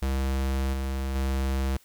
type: tone with level steps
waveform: square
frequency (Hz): 66.8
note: C2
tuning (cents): +36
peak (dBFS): -25 / -28 / -25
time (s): 0.02-1.77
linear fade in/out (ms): 5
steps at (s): 0.73 / 1.15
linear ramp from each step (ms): 5
effects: white hiss -59 dBFS RMS until 1.84 s